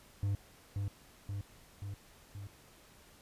triangle tone with echo, 100 Hz, G2, 35 cents sharp, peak -28 dBFS, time 0.23-0.35 s, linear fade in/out 0 ms, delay 530 ms, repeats 4, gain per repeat -3 dB, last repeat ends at 2.47 s, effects pink hiss -60 dBFS RMS until 3.21 s + resampled to 32000 Hz

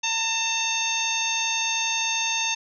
harmonic tone with a mistuned harmonic, 905 Hz, A5, 48 cents sharp, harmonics 1 / 2 / 3 / 4 / 5 / 6 / 7, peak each -31 / -37 / -27 / -29 / -37 / -37 / -28 dBFS, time 0.03-2.55 s, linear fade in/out 10 ms, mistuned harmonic 3, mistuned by -21 cents, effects none

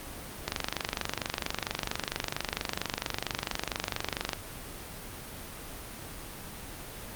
click train, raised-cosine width 0.2 ms, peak -11 dBFS, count 95, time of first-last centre 0.48-4.332 s, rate 24.4 Hz, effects pink hiss -42 dBFS RMS until 7.15 s + Opus 32 kbps

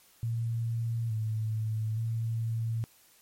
sine tone with pitch steps, 115.6 / 109.8 / 113.9 Hz, A#2 / A2 / A#2, -14 / -3 / -40 cents, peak -28 dBFS, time 0.23-2.84 s, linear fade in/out 0 ms, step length 870 ms, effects white hiss -61 dBFS RMS until 3.21 s + MP3 64 kbps

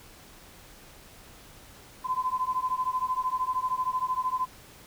sine beating tone pair, 1014 / 1027 Hz, B5 / C6, +45 / -33 cents, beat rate 13 Hz, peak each -29 dBFS, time 2.04-4.46 s, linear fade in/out 20 ms, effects pink hiss -51 dBFS RMS until 4.86 s

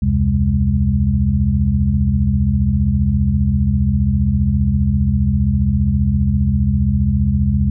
sine tone cluster, 70.3 / 85.3 / 131 / 203.3 Hz, C#2 / F2 / C3 / G#3, +25 / -40 / +2 / -37 cents, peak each -18 dBFS, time 0.02-7.7 s, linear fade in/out 5 ms, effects none

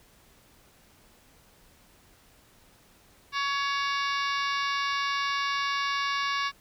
harmonic tone with a mistuned harmonic, 560 Hz, C#5, 18 cents sharp, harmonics 2 / 3 / 4 / 5 / 6 / 7 / 8 / 9 / 10, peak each -29 / -33 / -35 / -37 / -39 / -40 / -41 / -42 / -43 dBFS, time 3.32-6.52 s, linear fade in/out 50 ms, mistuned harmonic 6, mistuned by +96 cents, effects pink hiss -59 dBFS RMS until 6.6 s

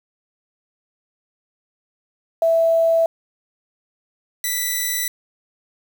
sine / 5% pulse tone pair in turn, 659.3 / 1975.7 Hz, E5 / B6, 0 / 0 cents, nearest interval octave + perfect fifth, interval 1900 cents, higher second, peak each -13 / -10 dBFS, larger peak second, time 2.42-3.06 / 4.44-5.08 s, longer neither, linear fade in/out 2 ms, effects 7-bit

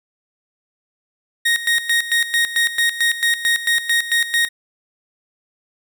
30% pulse tone with tremolo, 1867 Hz, A#6, 2 cents sharp, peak -11 dBFS, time 1.45-4.49 s, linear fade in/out 10 ms, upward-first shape square, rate 4.5 Hz, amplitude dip 75%, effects none

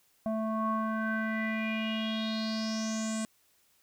square tone with low-pass filter sweep, 220 Hz, A3, in tune, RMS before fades -32 dBFS, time 0.26-3.25 s, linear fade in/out 0 ms, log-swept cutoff 790 to 8200 Hz, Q 6.4, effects white hiss -68 dBFS RMS until 3.82 s

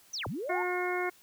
sine linear two-way sweep, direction down then up, 6340 to 82.41 to 951 Hz, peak -33 dBFS, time 0.13-0.63 s, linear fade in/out 10 ms, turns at 0.27 s
harmonic tone, 360 Hz, F#4, 47 cents flat, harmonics 1 / 2 / 3 / 4 / 5 / 6, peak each -32 / -36 / -39 / -38 / -41 / -36 dBFS, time 0.49-1.1 s, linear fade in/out 10 ms
effects white hiss -60 dBFS RMS until 1.22 s

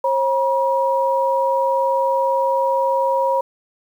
sine tone pair together, 538.2 / 959 Hz, C5 / A#5, +49 / +49 cents, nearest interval minor seventh, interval 1000 cents, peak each -18 dBFS, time 0.04-3.41 s, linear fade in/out 5 ms, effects 8-bit

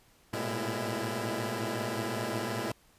10% pulse tone cluster, 109.5 / 114.9 / 123.3 / 204.8 / 331.4 Hz, A2 / A#2 / B2 / G#3 / E4, -8 / -25 / -2 / -24 / +9 cents, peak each -30 dBFS, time 0.33-2.72 s, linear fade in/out 5 ms, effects pink hiss -63 dBFS RMS until 2.98 s + resampled to 32000 Hz

